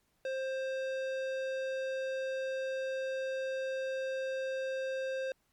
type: tone with tanh clipping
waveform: sine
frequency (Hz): 528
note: C5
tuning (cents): +16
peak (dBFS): -35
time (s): 0.25-5.32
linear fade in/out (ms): 2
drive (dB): 16
effects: pink hiss -75 dBFS RMS until 5.52 s + MP3 96 kbps